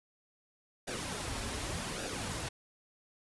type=noise with flanger; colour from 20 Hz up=pink; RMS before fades=-38 dBFS; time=0.87-2.49 s; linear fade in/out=10 ms; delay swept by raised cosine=0.93 to 6.33 ms; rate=0.86 Hz; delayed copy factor=-0.6; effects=resampled to 24000 Hz

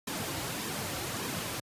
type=noise with flanger; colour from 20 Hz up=pink; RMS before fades=-35 dBFS; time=0.07-1.6 s; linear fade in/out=5 ms; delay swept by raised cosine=1.4 to 4.8 ms; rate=1.7 Hz; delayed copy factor=-0.55; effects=high-pass 100 Hz 12 dB/octave + resampled to 32000 Hz

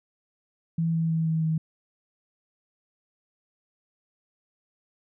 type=tone with pitch steps; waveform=sine; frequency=164.81 / 163.39 / 161.98 / 160.58 / 159.2 Hz; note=E3 / E3 / E3 / E3 / D#3; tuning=0 / -15 / -30 / -45 / +40 cents; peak=-22 dBFS; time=0.78-1.58 s; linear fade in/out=5 ms; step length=160 ms; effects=none

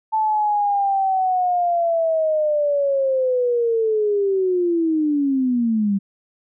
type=linear sweep; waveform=sine; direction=down; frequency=880 to 193.1 Hz; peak=-16 dBFS; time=0.12-5.99 s; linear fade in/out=20 ms; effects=none

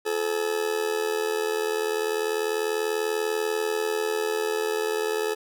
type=tone with amplitude modulation; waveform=40% pulse; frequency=430.9 Hz; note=A4; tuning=36 cents flat; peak=-20 dBFS; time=0.05-5.35 s; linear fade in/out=20 ms; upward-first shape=sine; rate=80.3 Hz; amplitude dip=75%; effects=none

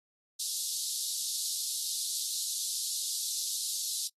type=high-pass noise; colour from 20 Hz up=pink; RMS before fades=-34 dBFS; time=0.39-4.08 s; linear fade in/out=10 ms; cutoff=3800 Hz; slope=48 dB/octave; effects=noise-tail reverb RT60 0.1 s tail -23 dB re dry + AAC 32 kbps

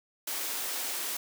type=high-pass noise; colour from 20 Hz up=white; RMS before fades=-34 dBFS; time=0.27-1.17 s; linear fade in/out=5 ms; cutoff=270 Hz; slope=24 dB/octave; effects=none

